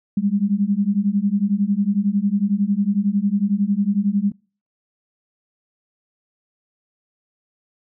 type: beating tone pair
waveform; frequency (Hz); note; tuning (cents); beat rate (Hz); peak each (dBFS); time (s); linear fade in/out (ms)
sine; 196 / 207; G3 / G#3; 0 / -5; 11; -20 / -19; 0.17-4.32; 5
effects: noise-tail reverb RT60 0.4 s tail -26 dB re dry